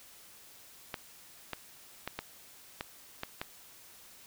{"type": "clicks", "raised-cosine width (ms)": 0.3, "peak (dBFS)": -19, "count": 7, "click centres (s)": [0.942, 1.533, 2.076, 2.19, 2.809, 3.234, 3.415], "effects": ["white hiss -55 dBFS RMS until 4.26 s"]}